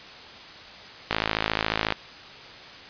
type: click train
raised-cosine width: 0.3 ms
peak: -6 dBFS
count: 45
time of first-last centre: 1.11-1.923 s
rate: 54.1 Hz
effects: white hiss -43 dBFS RMS until 2.89 s + resampled to 11025 Hz